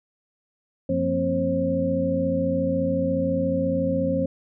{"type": "tone cluster", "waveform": "sine", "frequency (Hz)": [94, 176, 232.6, 266.8, 534], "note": ["F#2", "F3", "A#3", "C4", "C5"], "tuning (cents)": [28, 14, -4, 34, 35], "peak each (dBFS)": [-32, -27, -31, -26, -24], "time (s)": [0.89, 4.26], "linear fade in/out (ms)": 5, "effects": []}